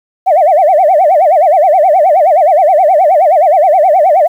sine tone with vibrato, 673 Hz, E5, 36 cents sharp, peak -3 dBFS, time 0.26-4.28 s, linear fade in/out 20 ms, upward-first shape sine, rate 9.5 Hz, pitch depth 250 cents each way, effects tanh soft clip ceiling 0 dBFS + 7-bit

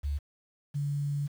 sine tone pair in turn, 71.8 / 143.6 Hz, D2 / D3, -39 / -39 cents, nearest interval octave, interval 1200 cents, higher second, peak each -28 dBFS, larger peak neither, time 0.03-0.19 / 0.74-1.28 s, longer second, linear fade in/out 20 ms, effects 9-bit

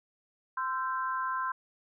sine tone cluster, 1036 / 1342 / 1566 Hz, C6 / E6 / G6, -17 / +31 / -2 cents, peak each -31 / -37 / -37 dBFS, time 0.57-1.52 s, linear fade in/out 5 ms, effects none

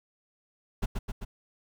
brown noise with echo, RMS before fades -27 dBFS, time 0.82-0.86 s, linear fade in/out 10 ms, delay 130 ms, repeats 3, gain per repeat -3 dB, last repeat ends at 1.25 s, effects none

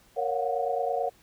sine chord, Gb major seventh, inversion first, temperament equal with one note detuned, 466.2 / 554.4 / 710.7 / 740 Hz, Bb4 / Db5 / F5 / Gb5, 0 / 0 / +30 / 0 cents, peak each -31 dBFS, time 0.16-1.1 s, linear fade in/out 20 ms, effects pink hiss -60 dBFS RMS until 1.22 s

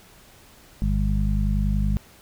harmonic tone, 50.7 Hz, G#1, 41 cents flat, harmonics 1 / 2 / 3 / 4, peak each -21 / -28 / -28 / -27 dBFS, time 0.82-1.97 s, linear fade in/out 0 ms, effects pink hiss -51 dBFS RMS until 2.21 s

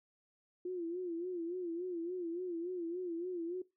sine tone with vibrato, 349.2 Hz, F4, in tune, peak -36 dBFS, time 0.65-3.62 s, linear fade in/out 5 ms, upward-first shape sine, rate 3.5 Hz, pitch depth 96 cents each way, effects noise-tail reverb RT60 0.2 s tail -19 dB re dry

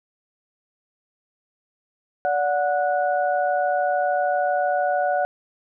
sine tone cluster, 579 / 732 / 1470 Hz, D5 / F#5 / F#6, -25 / -19 / -12 cents, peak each -23 / -21 / -29 dBFS, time 2.25-5.25 s, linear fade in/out 0 ms, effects none

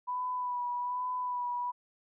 sine tone with vibrato, 987.8 Hz, B5, in tune, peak -31 dBFS, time 0.07-1.72 s, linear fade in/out 20 ms, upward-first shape sine, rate 1.2 Hz, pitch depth 25 cents each way, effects none

